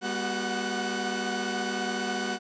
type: tone cluster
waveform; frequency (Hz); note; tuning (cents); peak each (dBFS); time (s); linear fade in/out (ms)
sawtooth; 201 / 242.4 / 372.8 / 731 / 1501; G3 / B3 / F#4 / F#5 / F#6; +44 / -32 / +13 / -21 / +24; -31; 0.01-2.39; 50
effects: resampled to 16000 Hz